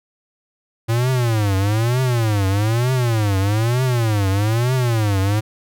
square tone with vibrato, 111.6 Hz, A2, 25 cents sharp, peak -16 dBFS, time 0.88-5.41 s, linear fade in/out 20 ms, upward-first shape triangle, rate 1.1 Hz, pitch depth 290 cents each way, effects none

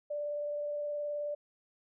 sine tone with vibrato, 587.3 Hz, D5, in tune, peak -33 dBFS, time 0.1-1.35 s, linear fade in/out 10 ms, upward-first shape sine, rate 19 Hz, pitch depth 12 cents each way, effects none

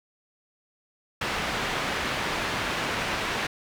white low-pass noise, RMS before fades -29 dBFS, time 1.21-3.47 s, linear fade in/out 5 ms, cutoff 2400 Hz, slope 12 dB/octave, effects none

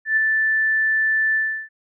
sine tone with ADSR envelope, 1760 Hz, A6, in tune, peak -13 dBFS, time 0.05-1.69 s, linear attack 120 ms, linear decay 6 ms, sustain -3 dB, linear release 340 ms, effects none

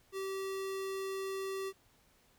square tone, 386.2 Hz, G4, 26 cents flat, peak -37 dBFS, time 0.12-1.73 s, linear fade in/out 50 ms, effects pink hiss -68 dBFS RMS until 2.38 s

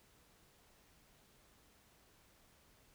silence, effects pink hiss -68 dBFS RMS until 2.94 s

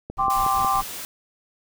click train, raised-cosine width 2 ms, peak -19 dBFS, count 4, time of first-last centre 0.1-0.646 s, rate 5.49 Hz
brown noise with tremolo, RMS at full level -34 dBFS, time 0.17-0.84 s, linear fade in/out 0 ms, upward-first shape sine, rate 5.2 Hz, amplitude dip 95%
sine chord, G suspended fourth, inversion none, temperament equal, 784 / 1046.5 / 1174.7 Hz, G5 / C6 / D6, 0 / 0 / 0 cents, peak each -23 / -24 / -22 dBFS, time 0.18-0.82 s, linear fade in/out 20 ms
white noise, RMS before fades -34 dBFS, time 0.3-1.05 s, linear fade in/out 0 ms
effects none

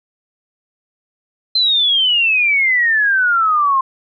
sine exponential sweep, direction down, 4128 to 1048 Hz, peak -11 dBFS, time 1.55-3.81 s, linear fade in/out 5 ms, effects none

